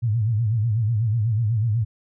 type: tone with vibrato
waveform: sine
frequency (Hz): 111.3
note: A2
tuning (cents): +20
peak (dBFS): -18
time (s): 0.02-1.85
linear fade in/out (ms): 20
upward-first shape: sine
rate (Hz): 8.1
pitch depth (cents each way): 140
effects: none